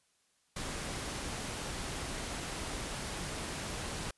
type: noise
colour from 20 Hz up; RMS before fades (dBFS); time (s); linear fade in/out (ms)
pink; -39; 0.56-4.11; 5
effects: white hiss -73 dBFS RMS until 4.17 s + resampled to 24000 Hz